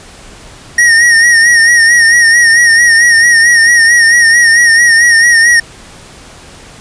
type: tone with vibrato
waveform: square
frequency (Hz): 1864.7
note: A#6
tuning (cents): 0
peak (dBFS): -4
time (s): 0.78-5.6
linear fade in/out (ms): 5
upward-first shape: sine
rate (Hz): 4.5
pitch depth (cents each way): 53
effects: pink hiss -34 dBFS RMS until 6.8 s + resampled to 22050 Hz